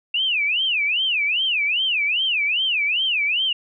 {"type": "tone with vibrato", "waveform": "sine", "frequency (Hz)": 2683, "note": "E7", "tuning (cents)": 30, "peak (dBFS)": -18, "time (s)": [0.14, 3.53], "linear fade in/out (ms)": 5, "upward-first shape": "sine", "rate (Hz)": 2.5, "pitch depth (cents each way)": 290, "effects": []}